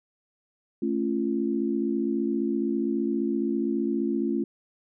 sine chord, A augmented, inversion none, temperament just, 220 / 275 / 343.8 Hz, A3 / C#4 / E#4, 0 / -14 / -27 cents, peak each -28 dBFS, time 0.82-4.44 s, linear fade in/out 5 ms, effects none

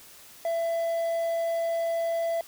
triangle tone with quantisation, 668 Hz, E5, 23 cents sharp, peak -23 dBFS, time 0.45-2.41 s, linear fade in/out 2 ms, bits 8, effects white hiss -50 dBFS RMS until 2.47 s

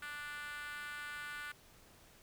5% pulse tone with high-pass filter, 293.7 Hz, D4, in tune, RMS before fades -45 dBFS, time 0.02-1.52 s, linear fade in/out 5 ms, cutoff 1400 Hz, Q 4.9, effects pink hiss -62 dBFS RMS until 2.22 s

